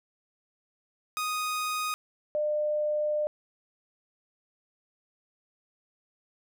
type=tone pair in turn; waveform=sawtooth / sine; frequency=1244.5 / 601.1 Hz; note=D#6 / D5; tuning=0 / +40 cents; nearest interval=octave + minor second; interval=1260 cents; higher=first; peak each=-25 dBFS; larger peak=neither; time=1.17-1.94 / 2.35-3.27 s; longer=second; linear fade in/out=0 ms; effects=none